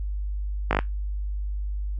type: slowing click train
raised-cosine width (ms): 0.5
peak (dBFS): -6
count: 5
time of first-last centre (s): 0.71-0.789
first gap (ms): 19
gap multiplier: 1.03
effects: added 50 Hz sine -26 dBFS peak until 1.99 s + Opus 48 kbps